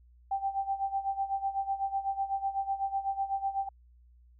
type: tone with tremolo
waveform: sine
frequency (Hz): 784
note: G5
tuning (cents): 0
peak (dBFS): -26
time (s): 0.31-3.69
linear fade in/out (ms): 5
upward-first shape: sine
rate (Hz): 8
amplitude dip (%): 80
effects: added 60 Hz sine -56 dBFS peak until 4.39 s